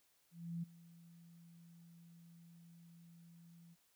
sine tone with ADSR envelope, 169.1 Hz, E3, 44 cents sharp, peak -38 dBFS, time 0.31-3.76 s, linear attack 320 ms, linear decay 13 ms, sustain -20 dB, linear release 36 ms, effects white hiss -75 dBFS RMS until 3.95 s

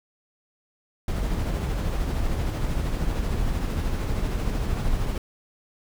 brown noise with tremolo, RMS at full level -24 dBFS, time 1.08-5.18 s, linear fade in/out 2 ms, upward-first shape sine, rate 13 Hz, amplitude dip 30%, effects none

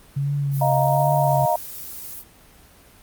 sine tone with vibrato, 138.59 Hz, C#3, in tune, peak -20 dBFS, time 0.16-1.46 s, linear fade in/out 10 ms, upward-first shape triangle, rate 1.3 Hz, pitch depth 62 cents each way
violet noise, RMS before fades -35 dBFS, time 0.51-2.24 s, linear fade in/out 50 ms
sine chord, Eb suspended second, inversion none, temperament equal, 622.3 / 698.5 / 932.3 Hz, Eb5 / F5 / Bb5, 0 / 0 / 0 cents, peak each -22 / -21 / -22 dBFS, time 0.61-1.56 s, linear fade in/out 5 ms
effects pink hiss -50 dBFS RMS until 3.02 s + Opus 32 kbps

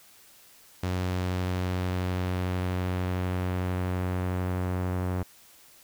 sawtooth tone with low-pass filter sweep, 91.3 Hz, F#2, 23 cents flat, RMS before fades -29 dBFS, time 0.83-5.23 s, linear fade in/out 5 ms, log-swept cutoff 6200 to 1500 Hz, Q 0.75, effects white hiss -55 dBFS RMS until 5.83 s

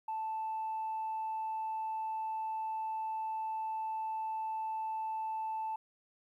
sine tone, 880 Hz, A5, in tune, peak -33 dBFS, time 0.08-5.76 s, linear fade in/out 5 ms, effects tanh soft clip ceiling -31 dBFS + 12-bit

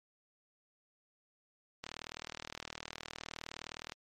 click train, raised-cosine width 0.2 ms, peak -23 dBFS, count 83, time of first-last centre 1.84-3.921 s, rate 39.4 Hz, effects MP3 64 kbps

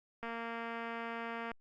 click train, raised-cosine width 0.5 ms, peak -27 dBFS, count 298, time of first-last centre 0.23-1.516 s, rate 231 Hz, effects Opus 48 kbps

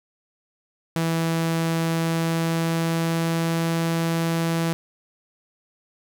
sawtooth tone with pitch glide, 164.5 to 165.64 Hz, E3 to E3, -3 to +9 cents, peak -17 dBFS, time 0.96-4.73 s, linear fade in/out 0 ms, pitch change +12 cents, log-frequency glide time 1.89-3.75 s, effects 9-bit

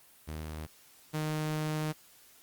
sawtooth tone pair in turn, 77.78 / 154.26 Hz, D#2 / D#3, 0 / -15 cents, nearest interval octave, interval 1185 cents, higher second, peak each -33 / -27 dBFS, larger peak second, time 0.27-0.67 / 1.13-1.93 s, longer second, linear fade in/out 20 ms, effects white hiss -59 dBFS RMS until 2.42 s + Opus 32 kbps

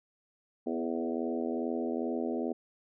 harmonic tone with a mistuned harmonic, 82.41 Hz, E2, in tune, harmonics 3 / 4 / 5 / 6 / 7 / 8 / 9, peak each -34 / -36 / -37 / -41 / -42 / -42 / -45 dBFS, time 0.66-2.53 s, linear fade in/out 10 ms, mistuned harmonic 5, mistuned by +16 cents, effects none

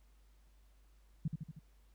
sine tone with echo, 155.56 Hz, D#3, in tune, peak -31 dBFS, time 1.25-1.28 s, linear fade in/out 5 ms, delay 78 ms, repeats 4, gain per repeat -4 dB, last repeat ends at 1.592 s, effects added 50 Hz sine -62 dBFS peak until 1.94 s + pink hiss -75 dBFS RMS until 1.94 s

